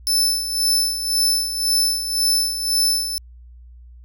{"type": "tone with tremolo", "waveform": "sawtooth", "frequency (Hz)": 5274, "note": "E8", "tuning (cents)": 0, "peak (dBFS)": -12, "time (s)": [0.07, 3.18], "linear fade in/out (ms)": 0, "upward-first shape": "sine", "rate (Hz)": 1.9, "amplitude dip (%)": 65, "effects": ["added 60 Hz sine -40 dBFS peak until 4.04 s"]}